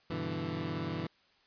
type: chord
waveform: 20% pulse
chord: E minor seventh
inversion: first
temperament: equal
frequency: 98 / 123.47 / 146.83 / 164.81 Hz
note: G2 / B2 / D3 / E3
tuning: 0 / 0 / 0 / 0 cents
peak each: -37 / -37 / -37 / -32 dBFS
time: 0.1-1.07 s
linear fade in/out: 5 ms
effects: white hiss -67 dBFS RMS until 1.46 s + resampled to 11025 Hz